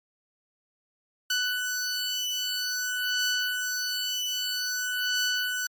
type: beating tone pair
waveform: 15% pulse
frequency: 1490 / 1490.51 Hz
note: F#6 / F#6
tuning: +12 / +12 cents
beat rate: 0.51 Hz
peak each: -23 dBFS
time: 1.3-5.67 s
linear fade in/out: 5 ms
effects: MP3 96 kbps